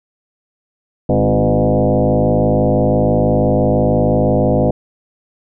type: tone with frequency modulation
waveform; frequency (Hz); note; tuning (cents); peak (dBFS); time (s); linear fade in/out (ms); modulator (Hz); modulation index
sine; 185.8; F#3; +7; -10; 1.09-4.71; 5; 106; 4.6
effects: none